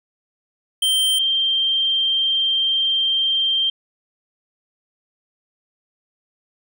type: tone pair in turn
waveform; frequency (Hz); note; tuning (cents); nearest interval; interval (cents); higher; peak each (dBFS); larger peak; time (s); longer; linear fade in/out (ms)
square / sine; 3136 / 3161; G7 / G7; 0 / +14; unison; 14; second; -16; neither; 0.82-1.19 / 1.19-3.7; second; 5
effects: none

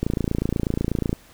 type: click train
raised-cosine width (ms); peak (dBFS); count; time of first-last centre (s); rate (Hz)
3; -9; 32; 0.03-1.129; 28.2
effects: pink hiss -51 dBFS RMS until 1.33 s

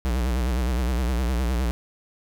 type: tone with vibrato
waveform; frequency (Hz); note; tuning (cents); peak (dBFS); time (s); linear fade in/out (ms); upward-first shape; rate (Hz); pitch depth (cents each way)
square; 61.74; B1; 0; -22; 0.05-1.71; 0; sine; 9.7; 130
effects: none

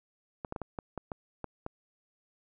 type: clicks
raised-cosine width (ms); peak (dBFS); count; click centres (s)
1; -22; 9; 0.448 / 0.524 / 0.562 / 0.617 / 0.788 / 0.977 / 1.118 / 1.443 / 1.664
effects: none

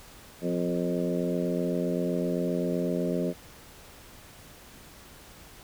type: harmonic tone with a mistuned harmonic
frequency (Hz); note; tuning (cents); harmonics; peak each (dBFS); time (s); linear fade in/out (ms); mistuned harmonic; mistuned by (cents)
87.8; F2; +10; 2 / 3 / 4 / 5 / 6 / 7; -30 / -32 / -33 / -34 / -35 / -35; 0.41-3.34; 50; 3; -34
effects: pink hiss -50 dBFS RMS until 5.63 s

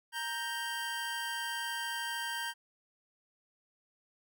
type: tone pair together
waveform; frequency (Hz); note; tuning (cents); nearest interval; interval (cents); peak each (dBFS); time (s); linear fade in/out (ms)
25% pulse; 932.3 / 1571.8; A#5 / G6; 0 / +4; major sixth; 904; -35 / -33; 0.12-2.54; 50
effects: none

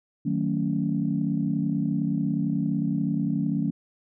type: chord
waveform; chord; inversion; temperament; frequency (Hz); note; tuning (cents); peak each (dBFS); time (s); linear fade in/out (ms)
sine; D# half-diminished seventh; none; just; 155.56 / 186.68 / 224 / 280; D#3 / F#3 / A3 / C#4; 0 / +16 / +31 / +18; -28; 0.25-3.71; 10
effects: tanh soft clip ceiling -12 dBFS

